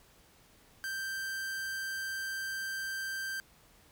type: tone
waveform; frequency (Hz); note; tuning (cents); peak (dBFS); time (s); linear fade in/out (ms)
45% pulse; 1568; G6; 0; -35; 0.84-3.4; 0
effects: pink hiss -62 dBFS RMS until 3.91 s